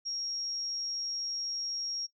sine tone, 5588 Hz, F8, in tune, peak -33 dBFS, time 0.05-2.07 s, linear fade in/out 20 ms, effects noise-tail reverb RT60 0.1 s tail -18 dB re dry

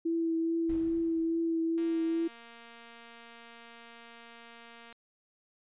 sine tone with vibrato, 329.6 Hz, E4, in tune, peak -27 dBFS, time 0.05-2.28 s, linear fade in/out 10 ms, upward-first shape triangle, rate 2.4 Hz, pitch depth 18 cents each way
brown noise with exponential decay, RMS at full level -42 dBFS, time 0.69-1.8 s, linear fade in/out 5 ms, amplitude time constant 240 ms
click train, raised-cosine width 0.3 ms, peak -36 dBFS, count 734, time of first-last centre 1.78-4.926 s, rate 233 Hz
effects resampled to 8000 Hz

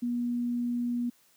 sine tone, 241.1 Hz, B3, 41 cents flat, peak -27 dBFS, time 0.02-1.1 s, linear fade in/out 10 ms, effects white hiss -64 dBFS RMS until 1.36 s + high-pass 100 Hz 12 dB/octave

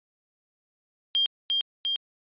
sine tone with echo, 3200 Hz, G7, 35 cents sharp, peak -20 dBFS, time 1.15-1.26 s, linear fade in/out 0 ms, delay 350 ms, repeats 2, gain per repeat -2 dB, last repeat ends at 1.96 s, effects resampled to 8000 Hz

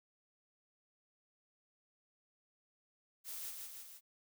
blue noise with echo, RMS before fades -45 dBFS, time 3.24-3.53 s, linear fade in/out 50 ms, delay 160 ms, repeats 3, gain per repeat -3 dB, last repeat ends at 4.01 s, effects none

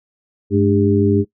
harmonic tone with a mistuned harmonic, 100 Hz, G2, 35 cents sharp, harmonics 1 / 2 / 3 / 4, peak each -17 / -17 / -17 / -17 dBFS, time 0.5-1.25 s, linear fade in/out 50 ms, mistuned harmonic 2, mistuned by +110 cents, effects noise-tail reverb RT60 0.1 s tail -20 dB re dry

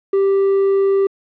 triangle tone with quantisation, 392 Hz, G4, in tune, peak -10 dBFS, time 0.13-1.07 s, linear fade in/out 5 ms, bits 6, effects low-pass 2000 Hz 12 dB/octave

